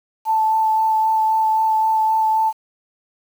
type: tone with vibrato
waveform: sine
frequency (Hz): 879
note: A5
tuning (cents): -2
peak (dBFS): -14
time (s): 0.25-2.53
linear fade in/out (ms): 50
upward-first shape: sine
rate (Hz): 3.8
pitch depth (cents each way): 10
effects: 7-bit